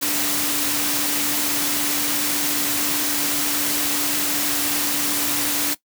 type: tone in noise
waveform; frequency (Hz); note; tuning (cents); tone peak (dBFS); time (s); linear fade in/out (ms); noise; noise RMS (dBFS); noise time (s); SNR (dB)
sine; 291.7; D4; -12; -29; 0.01-5.75; 20; white; -22; 0.01-5.75; -10
effects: noise-tail reverb RT60 0.1 s tail -18 dB re dry + high-pass 100 Hz 12 dB/octave